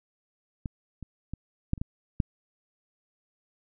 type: clicks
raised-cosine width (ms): 5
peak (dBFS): -20 / -27 / -22 / -12 / -29 / -18 / -11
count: 7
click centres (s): 0.658 / 1.027 / 1.336 / 1.734 / 1.778 / 1.815 / 2.202
effects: none